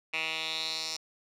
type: tone with band-pass filter sweep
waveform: 10% pulse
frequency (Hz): 159.5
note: D#3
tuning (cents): +43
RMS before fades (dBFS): -34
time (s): 0.13-0.97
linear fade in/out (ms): 10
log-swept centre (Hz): 2600 to 5200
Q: 4.1
effects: none